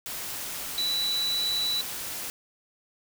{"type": "tone in noise", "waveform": "sine", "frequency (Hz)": 3951, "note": "B7", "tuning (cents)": 0, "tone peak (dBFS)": -25, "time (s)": [0.78, 1.81], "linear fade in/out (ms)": 0, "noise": "white", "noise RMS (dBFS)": -35, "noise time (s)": [0.06, 2.3], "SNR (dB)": 7, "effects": []}